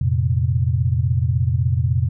sine chord, F suspended fourth, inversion none, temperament equal with one note detuned, 87.31 / 114.54 / 130.81 Hz, F2 / Bb2 / C3, 0 / -30 / 0 cents, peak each -20 dBFS, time 0.01-2.09 s, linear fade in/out 5 ms, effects none

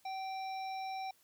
harmonic tone with a mistuned harmonic, 784 Hz, G5, in tune, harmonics 1 / 3 / 5 / 7, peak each -38 / -49 / -54 / -54 dBFS, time 0.05-1.11 s, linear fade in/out 5 ms, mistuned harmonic 1, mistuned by -40 cents, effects white hiss -69 dBFS RMS until 1.23 s

